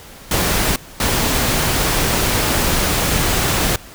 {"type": "noise bursts at uneven times", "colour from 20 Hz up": "pink", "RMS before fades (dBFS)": -17, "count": 2, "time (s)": [[0.31, 0.76], [1, 3.76]], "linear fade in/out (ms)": 2, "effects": ["pink hiss -39 dBFS RMS until 3.94 s"]}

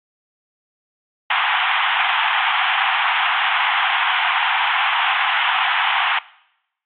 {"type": "band-pass noise", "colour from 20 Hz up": "pink", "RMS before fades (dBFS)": -18, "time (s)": [1.3, 6.19], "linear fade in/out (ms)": 5, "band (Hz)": [740, 3400], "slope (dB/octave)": 96, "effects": ["noise-tail reverb RT60 0.8 s tail -21 dB re dry", "MP3 48 kbps"]}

